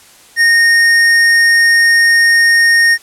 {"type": "tone with tanh clipping", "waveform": "sine", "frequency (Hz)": 1848, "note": "A#6", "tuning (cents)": -16, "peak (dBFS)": -8, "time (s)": [0.36, 2.98], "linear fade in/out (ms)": 50, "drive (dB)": 16, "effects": ["white hiss -42 dBFS RMS until 3.02 s", "low-pass 11000 Hz 12 dB/octave"]}